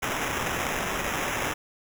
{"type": "noise with sample-and-hold", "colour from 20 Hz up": "white", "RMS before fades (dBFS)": -29, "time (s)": [0.02, 1.54], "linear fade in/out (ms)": 10, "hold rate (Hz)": 4410, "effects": []}